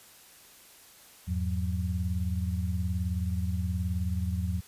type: tone cluster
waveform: sine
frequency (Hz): 83 / 101.9 / 181.4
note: E2 / G#2 / F#3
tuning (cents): +12 / -32 / -34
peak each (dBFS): -29 / -34 / -34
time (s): 1.27-4.61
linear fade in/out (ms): 20
effects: white hiss -54 dBFS RMS until 4.67 s + resampled to 32000 Hz